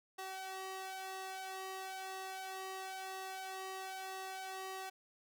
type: tone with flanger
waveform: sawtooth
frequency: 380.3 Hz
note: F#4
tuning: 48 cents sharp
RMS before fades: -45 dBFS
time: 0.18-4.9 s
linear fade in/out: 10 ms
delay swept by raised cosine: 1.1 to 1.6 ms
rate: 1 Hz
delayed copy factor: +0.85
effects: none